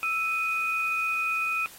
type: tone pair together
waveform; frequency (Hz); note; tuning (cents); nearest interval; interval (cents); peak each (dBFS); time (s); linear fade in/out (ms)
sine; 1318.5 / 2489; E6 / D#7; 0 / 0; major seventh; 1100; -30 / -26; 0.03-1.66; 0
effects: white hiss -48 dBFS RMS until 1.78 s + AAC 48 kbps